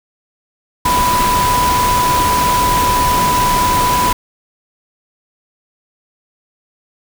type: tone in noise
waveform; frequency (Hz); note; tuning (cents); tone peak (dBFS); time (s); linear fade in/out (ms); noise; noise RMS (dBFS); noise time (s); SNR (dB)
sine; 990; B5; +4; -12; 0.85-4.13; 5; pink; -18; 0.85-4.13; +3
effects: none